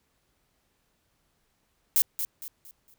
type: noise with echo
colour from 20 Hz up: violet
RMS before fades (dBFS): -21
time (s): 1.96-2.02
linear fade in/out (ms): 0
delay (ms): 230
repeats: 4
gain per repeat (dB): -9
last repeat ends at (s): 2.94
effects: pink hiss -72 dBFS RMS until 2.98 s